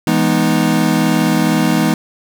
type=chord; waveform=square; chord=E major seventh; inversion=none; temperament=equal; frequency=164.81 / 207.7 / 246.9 / 311.1 Hz; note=E3 / G#3 / B3 / D#4; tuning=0 / 0 / 0 / 0 cents; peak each=-18 dBFS; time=0.07-1.94 s; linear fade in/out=2 ms; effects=none